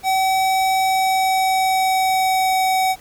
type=tone with pitch glide; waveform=square; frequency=761 to 754.4 Hz; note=F#5 to F#5; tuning=+48 to +33 cents; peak=-16 dBFS; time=0.03-2.96 s; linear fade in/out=50 ms; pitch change=-15 cents; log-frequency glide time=0.75-2.53 s; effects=pink hiss -46 dBFS RMS until 3 s